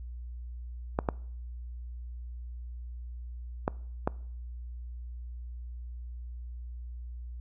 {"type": "clicks", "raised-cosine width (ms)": 1, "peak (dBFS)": -12, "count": 4, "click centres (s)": [0.989, 1.088, 3.679, 4.075], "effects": ["noise-tail reverb RT60 0.6 s tail -23 dB re dry", "added 60 Hz sine -38 dBFS peak until 7.4 s"]}